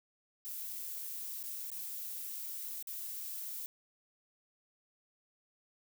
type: noise with dropouts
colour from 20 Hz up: violet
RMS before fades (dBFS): -42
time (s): 0.45-3.66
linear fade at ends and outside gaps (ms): 0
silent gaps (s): 1.429-1.438 / 1.702-1.717 / 2.826-2.872
effects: none